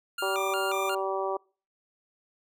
25% pulse tone with vibrato, 1292 Hz, E6, 35 cents flat, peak -27 dBFS, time 0.18-0.95 s, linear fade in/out 5 ms, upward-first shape square, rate 2.8 Hz, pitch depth 140 cents each way
harmonic tone, 192.7 Hz, G3, 29 cents flat, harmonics 2 / 3 / 4 / 5 / 6, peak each -31 / -33 / -34 / -35 / -36 dBFS, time 0.22-1.37 s, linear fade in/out 5 ms
effects noise-tail reverb RT60 0.4 s tail -26 dB re dry

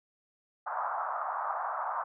white band-pass noise, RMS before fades -34 dBFS, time 0.66-2.04 s, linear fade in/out 10 ms, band 670 to 1300 Hz, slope 48 dB/octave, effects none

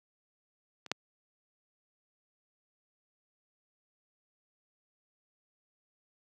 clicks, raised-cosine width 0.2 ms, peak -28 / -11 dBFS, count 2, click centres 0.863 / 0.916 s, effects high-pass 150 Hz 12 dB/octave

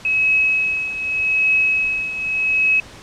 sine tone with tremolo, 2563 Hz, E7, 49 cents flat, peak -12 dBFS, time 0.05-2.8 s, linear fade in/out 2 ms, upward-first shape triangle, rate 0.84 Hz, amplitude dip 75%, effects pink hiss -40 dBFS RMS until 3.02 s + low-pass 7000 Hz 12 dB/octave

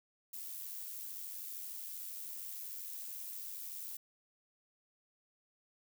violet noise with amplitude modulation, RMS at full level -43 dBFS, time 0.33-3.97 s, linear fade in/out 5 ms, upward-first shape sine, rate 93 Hz, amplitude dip 40%, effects none

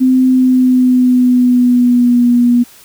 sine tone with pitch glide, 257.7 to 241.8 Hz, C4 to B3, -26 to -36 cents, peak -6 dBFS, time 0-2.64 s, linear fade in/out 20 ms, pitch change -110 cents, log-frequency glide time 0.25-2.27 s, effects white hiss -41 dBFS RMS until 2.84 s

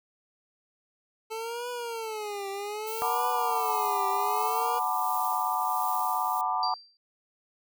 25% pulse tone with vibrato, 438.9 Hz, A4, 4 cents flat, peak -29 dBFS, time 1.3-4.8 s, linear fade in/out 20 ms, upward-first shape triangle, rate 0.63 Hz, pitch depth 200 cents each way
violet noise with tremolo, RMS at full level -38 dBFS, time 2.87-6.41 s, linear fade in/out 0 ms, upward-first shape sine, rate 1.4 Hz, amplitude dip 35%
sine chord, B minor seventh, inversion second, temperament just, 740.8 / 889 / 987.8 / 1185.3 Hz, F#5 / A5 / B5 / D6, +2 / +18 / 0 / +16 cents, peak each -31 dBFS, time 3.02-6.74 s, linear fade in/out 0 ms
sine tone with exponential decay, 4700 Hz, D8, 1 cent sharp, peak -27 dBFS, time 6.63-6.97 s, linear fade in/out 1 ms, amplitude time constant 72 ms
effects none

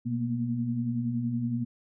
sine tone cluster, 122.7 / 227.6 / 238.3 Hz, B2 / A#3 / A#3, -11 / -41 / +38 cents, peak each -31 / -37 / -29 dBFS, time 0.05-1.65 s, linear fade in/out 20 ms, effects none

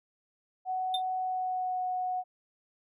sine tone with pitch glide, 745 to 735.2 Hz, F#5 to F#5, +12 to -11 cents, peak -29 dBFS, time 0.65-2.24 s, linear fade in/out 50 ms, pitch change -23 cents, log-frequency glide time 1.16-1.84 s
triangle tone with exponential decay, 3599 Hz, A7, 38 cents sharp, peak -24 dBFS, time 0.94-1.02 s, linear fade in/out 5 ms, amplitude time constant 17 ms
effects none

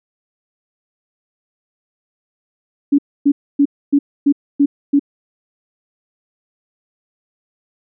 sine tone bursts, 283.7 Hz, C#4, 40 cents sharp, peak -8 dBFS, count 7, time 2.92-4.995 s, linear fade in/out 10 ms, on 65 ms, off 270 ms, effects none

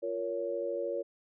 sine chord, Bb minor, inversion second, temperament just, 349.6 / 466.2 / 559.4 Hz, F4 / Bb4 / Db5, +2 / 0 / +16 cents, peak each -38 / -36 / -34 dBFS, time 0.02-1.03 s, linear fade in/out 20 ms, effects none

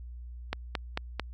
click train, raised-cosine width 0.3 ms, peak -14 dBFS, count 4, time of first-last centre 0.53-1.197 s, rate 4.5 Hz, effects added 60 Hz sine -40 dBFS peak until 1.33 s

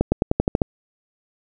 accelerating click train, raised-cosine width 2 ms, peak -3 dBFS, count 8, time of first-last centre 0.01-0.618 s, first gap 110 ms, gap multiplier 0.92, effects none

